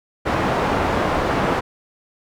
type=low-pass noise; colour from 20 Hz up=white; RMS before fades=-20 dBFS; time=0.25-1.61 s; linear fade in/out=20 ms; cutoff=1000 Hz; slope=12 dB/octave; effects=none